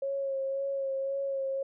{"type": "tone with vibrato", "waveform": "sine", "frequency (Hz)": 545, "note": "C#5", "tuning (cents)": -29, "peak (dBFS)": -29, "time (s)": [0.02, 1.63], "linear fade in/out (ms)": 5, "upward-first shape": "sine", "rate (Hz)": 1.9, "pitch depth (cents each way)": 23, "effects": []}